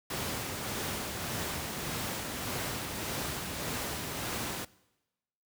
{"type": "noise with tremolo", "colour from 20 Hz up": "pink", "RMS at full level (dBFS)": -34, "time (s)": [0.1, 4.65], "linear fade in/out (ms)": 5, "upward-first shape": "sine", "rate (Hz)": 1.7, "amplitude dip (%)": 30, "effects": ["noise-tail reverb RT60 1.0 s tail -22 dB re dry", "high-pass 80 Hz 12 dB/octave"]}